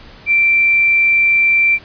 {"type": "tone", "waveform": "sine", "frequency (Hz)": 2349, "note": "D7", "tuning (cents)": 0, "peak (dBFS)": -9, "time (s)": [0.26, 1.79], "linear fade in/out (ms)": 50, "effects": ["pink hiss -40 dBFS RMS until 1.84 s", "resampled to 11025 Hz"]}